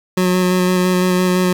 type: tone with vibrato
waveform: 25% pulse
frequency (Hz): 182.3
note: F#3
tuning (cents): -25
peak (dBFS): -9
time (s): 0.17-1.53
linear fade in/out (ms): 5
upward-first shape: square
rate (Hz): 5.9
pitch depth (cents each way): 11
effects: 7-bit